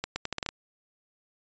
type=accelerating click train; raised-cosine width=0.2 ms; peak=-13 dBFS; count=8; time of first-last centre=0.04-0.49 s; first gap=120 ms; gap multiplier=0.78; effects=resampled to 16000 Hz